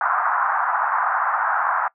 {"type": "band-pass noise", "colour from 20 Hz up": "white", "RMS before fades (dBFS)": -21, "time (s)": [0.01, 1.88], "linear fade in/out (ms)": 2, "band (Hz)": [760, 1500], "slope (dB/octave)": 48, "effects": ["noise-tail reverb RT60 0.1 s tail -21 dB re dry"]}